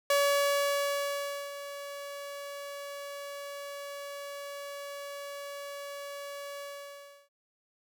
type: tone with ADSR envelope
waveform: sawtooth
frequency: 567 Hz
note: C#5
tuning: 39 cents sharp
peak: -19 dBFS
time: 0.1-7.29 s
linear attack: 3 ms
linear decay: 1400 ms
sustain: -16 dB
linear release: 680 ms
effects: none